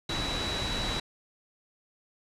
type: tone in noise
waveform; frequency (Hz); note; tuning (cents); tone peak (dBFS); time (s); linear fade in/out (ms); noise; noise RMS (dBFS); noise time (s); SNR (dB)
sine; 3916; B7; -15; -33; 0.09-1; 5; pink; -32; 0.09-1; -4
effects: low-pass 6000 Hz 12 dB/octave